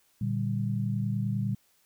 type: chord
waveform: sine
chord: G minor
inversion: first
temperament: equal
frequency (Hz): 116.54 / 146.83 / 196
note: Bb2 / D3 / G3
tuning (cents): 0 / 0 / 0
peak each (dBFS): -29 / -34 / -31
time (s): 0.21-1.55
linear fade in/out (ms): 5
effects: white hiss -67 dBFS RMS until 1.85 s